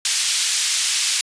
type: band-pass noise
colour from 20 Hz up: white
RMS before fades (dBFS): -20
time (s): 0.05-1.21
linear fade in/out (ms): 2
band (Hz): 2600 to 7900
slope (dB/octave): 12
effects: resampled to 22050 Hz